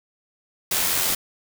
white noise with amplitude modulation, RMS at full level -21 dBFS, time 0.71-1.15 s, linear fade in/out 5 ms, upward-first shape sine, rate 87.4 Hz, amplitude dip 30%, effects none

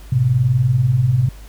sine tone pair together, 107.44 / 127.9 Hz, A2 / C3, -41 / -39 cents, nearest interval minor third, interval 302 cents, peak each -19 / -13 dBFS, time 0.12-1.29 s, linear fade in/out 5 ms, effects added 50 Hz sine -35 dBFS peak until 1.48 s + pink hiss -46 dBFS RMS until 1.48 s

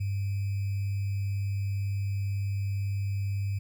sine tone with sample-and-hold, 99 Hz, G2, 18 cents sharp, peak -27 dBFS, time 0-3.59 s, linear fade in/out 10 ms, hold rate 2450 Hz, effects none

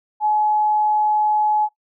sine tone, 849 Hz, G#5, 38 cents sharp, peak -15 dBFS, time 0.2-1.69 s, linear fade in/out 50 ms, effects noise-tail reverb RT60 0.1 s tail -17 dB re dry

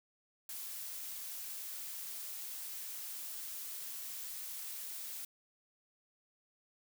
blue noise, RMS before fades -44 dBFS, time 0.49-5.25 s, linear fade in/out 2 ms, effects none

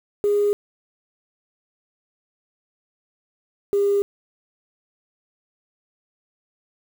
sine tone pair in turn, 410.8 / 403.3 Hz, G#4 / G4, -19 / +49 cents, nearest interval unison, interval 32 cents, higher first, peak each -15 dBFS, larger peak neither, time 0.24-0.53 / 3.73-4.02 s, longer neither, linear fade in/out 0 ms, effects tanh soft clip ceiling -12 dBFS + 7-bit

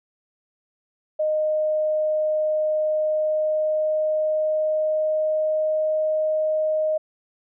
sine tone with pitch glide, 617 to 621.7 Hz, D#5 to D#5, -15 to -2 cents, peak -19 dBFS, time 1.19-6.98 s, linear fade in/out 10 ms, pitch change +13 cents, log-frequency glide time 2.77-5.97 s, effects none

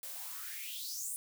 blue noise with high-pass filter sweep, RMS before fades -42 dBFS, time 0.03-1.16 s, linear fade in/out 0 ms, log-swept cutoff 480 to 9500 Hz, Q 5.7, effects none

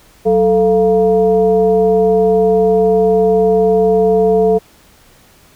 sine tone with frequency modulation, 440 Hz, A4, in tune, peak -8 dBFS, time 0.25-4.59 s, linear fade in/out 20 ms, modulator 252 Hz, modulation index 0.71, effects pink hiss -47 dBFS RMS until 5.55 s

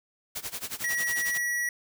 white noise with tremolo, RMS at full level -33 dBFS, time 0.35-1.38 s, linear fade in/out 10 ms, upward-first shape sine, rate 11 Hz, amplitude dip 90%
square tone with pitch glide, 1919 to 1930.1 Hz, A#6 to B6, +50 to -40 cents, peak -27 dBFS, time 0.84-1.69 s, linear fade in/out 2 ms, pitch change +10 cents, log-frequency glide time 1.06-1.32 s
effects none

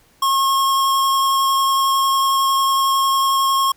square tone with vibrato, 1083 Hz, C#6, 41 cents flat, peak -15 dBFS, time 0.22-3.72 s, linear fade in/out 5 ms, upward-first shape triangle, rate 11 Hz, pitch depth 11 cents each way, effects pink hiss -55 dBFS RMS until 3.76 s

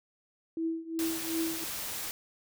sine tone with tremolo, 327 Hz, E4, 14 cents flat, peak -27 dBFS, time 0.57-1.64 s, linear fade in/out 2 ms, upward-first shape triangle, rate 2.7 Hz, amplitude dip 90%
white noise, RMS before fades -37 dBFS, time 0.99-2.11 s, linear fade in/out 0 ms
effects none

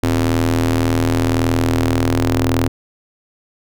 sawtooth ring-modulated tone, 81.8 Hz, E2, 13 cents flat, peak -7 dBFS, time 0.03-2.68 s, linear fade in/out 5 ms, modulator 184 Hz, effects none

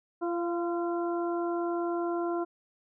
harmonic tone with a mistuned harmonic, 342.7 Hz, F4, 33 cents flat, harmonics 1 / 2 / 3 / 4, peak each -29 / -35 / -39 / -41 dBFS, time 0.21-2.45 s, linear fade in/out 20 ms, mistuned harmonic 2, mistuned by +18 cents, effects none

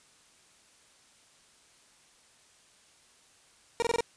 30% pulse tone bursts, 468.2 Hz, A#4, 8 cents sharp, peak -22 dBFS, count 5, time 3.8-4.006 s, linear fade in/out 0 ms, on 22 ms, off 24 ms, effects white hiss -61 dBFS RMS until 4.16 s + resampled to 22050 Hz

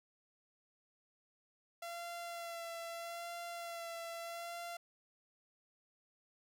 sawtooth tone with vibrato, 680 Hz, F5, 46 cents flat, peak -39 dBFS, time 1.82-4.77 s, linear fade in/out 5 ms, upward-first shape sine, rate 0.79 Hz, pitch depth 21 cents each way, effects none

